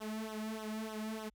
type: tone with flanger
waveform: sawtooth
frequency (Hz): 217.7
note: A3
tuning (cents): -18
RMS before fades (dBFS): -41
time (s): 0-1.3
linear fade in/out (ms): 20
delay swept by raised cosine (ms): 0.42 to 2.72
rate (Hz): 3.3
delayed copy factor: -0.95
effects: added 50 Hz sine -69 dBFS peak until 1.34 s